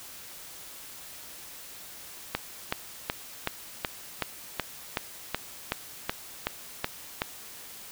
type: click train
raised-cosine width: 0.3 ms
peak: -10 dBFS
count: 14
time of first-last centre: 2.35-7.219 s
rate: 2.67 Hz
effects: white hiss -45 dBFS RMS until 7.91 s